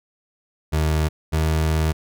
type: tone pair in turn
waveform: 30% pulse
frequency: 77.78 / 78.82 Hz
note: D#2 / D#2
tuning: 0 / +23 cents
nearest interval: unison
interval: 23 cents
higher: second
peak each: -15 / -15 dBFS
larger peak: neither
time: 0.72-1.09 / 1.32-1.93 s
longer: second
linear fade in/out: 20 ms
effects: none